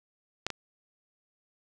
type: clicks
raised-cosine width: 0.2 ms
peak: -12 / -17 dBFS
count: 2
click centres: 0.466 / 0.503 s
effects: none